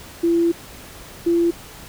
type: tone pair in turn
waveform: sine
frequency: 338.1 / 340.5 Hz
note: E4 / F4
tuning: +44 / -44 cents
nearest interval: unison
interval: 12 cents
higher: second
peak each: -14 dBFS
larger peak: neither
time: 0.23-0.52 / 1.26-1.51 s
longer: first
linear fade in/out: 10 ms
effects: pink hiss -40 dBFS RMS until 1.88 s